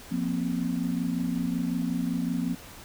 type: chord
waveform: sine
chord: F suspended fourth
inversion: none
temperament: equal with one note detuned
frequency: 174.61 / 236.2 / 261.6 Hz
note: F3 / Bb3 / C4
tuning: 0 / +23 / 0 cents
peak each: -30 dBFS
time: 0.11-2.55 s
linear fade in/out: 10 ms
effects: pink hiss -46 dBFS RMS until 2.84 s